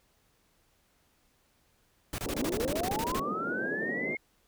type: noise bursts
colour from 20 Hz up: pink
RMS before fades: -35 dBFS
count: 14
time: 2.13-3.197 s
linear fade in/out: 2 ms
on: 53 ms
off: 25 ms
type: band-pass noise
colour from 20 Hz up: pink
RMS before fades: -36 dBFS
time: 2.26-4.15 s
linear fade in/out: 2 ms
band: 210 to 550 Hz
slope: 24 dB/octave
type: linear sweep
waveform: sine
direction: up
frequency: 212.6 to 2165 Hz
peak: -32 dBFS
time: 2.38-4.17 s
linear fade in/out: 5 ms
effects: pink hiss -69 dBFS RMS until 4.47 s